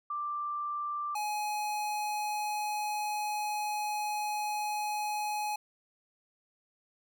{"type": "tone pair in turn", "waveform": ["sine", "square"], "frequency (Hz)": [1179, 840.9], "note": ["D6", "G#5"], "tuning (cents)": [6, 21], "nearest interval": "tritone", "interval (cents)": 585, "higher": "first", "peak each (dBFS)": [-32, -32], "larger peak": "neither", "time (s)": [[0.1, 1.15], [1.15, 5.56]], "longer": "second", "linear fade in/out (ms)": 5, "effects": []}